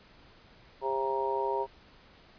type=harmonic tone; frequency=133.8 Hz; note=C3; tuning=39 cents sharp; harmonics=3 / 4 / 5 / 6 / 7; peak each=-32 / -36 / -39 / -42 / -31 dBFS; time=0.81-1.67 s; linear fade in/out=50 ms; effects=pink hiss -57 dBFS RMS until 2.38 s + resampled to 11025 Hz